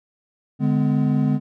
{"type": "chord", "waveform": "triangle", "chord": "G# diminished", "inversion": "second", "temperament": "equal with one note detuned", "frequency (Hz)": [146.83, 207.7, 252.7], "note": ["D3", "G#3", "B3"], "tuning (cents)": [0, 0, 40], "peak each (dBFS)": [-18, -20, -19], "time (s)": [0.59, 1.4], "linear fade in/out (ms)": 50, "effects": []}